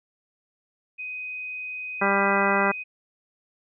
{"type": "tone", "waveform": "sine", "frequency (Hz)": 2505, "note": "D#7", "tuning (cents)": 11, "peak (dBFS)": -31, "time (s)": [0.98, 2.84], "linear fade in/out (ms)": 20}
{"type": "harmonic tone", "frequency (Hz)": 198.2, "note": "G3", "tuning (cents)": 19, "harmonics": [1, 2, 3, 4, 5, 6, 7, 8, 10], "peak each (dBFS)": [-28, -28, -28, -28, -28, -28, -28, -28, -28], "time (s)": [2.01, 2.72], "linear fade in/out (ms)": 10}
{"effects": []}